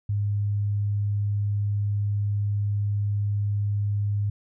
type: tone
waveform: sine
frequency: 102.5 Hz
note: G#2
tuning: 22 cents flat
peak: -22 dBFS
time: 0.09-4.3 s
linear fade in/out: 5 ms
effects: none